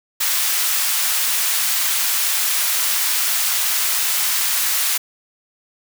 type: high-pass noise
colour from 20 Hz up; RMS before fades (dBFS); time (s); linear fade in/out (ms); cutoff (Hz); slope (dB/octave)
white; -19; 0.2-4.98; 10; 1100; 12
effects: none